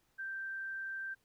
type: tone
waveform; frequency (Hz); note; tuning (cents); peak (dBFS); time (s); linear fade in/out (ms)
sine; 1568; G6; 0; -38; 0.18-1.15; 20
effects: pink hiss -75 dBFS RMS until 1.24 s